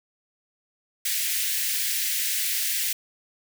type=high-pass noise; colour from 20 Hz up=white; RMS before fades=-26 dBFS; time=1.05-2.93 s; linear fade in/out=5 ms; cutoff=1700 Hz; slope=48 dB/octave; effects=none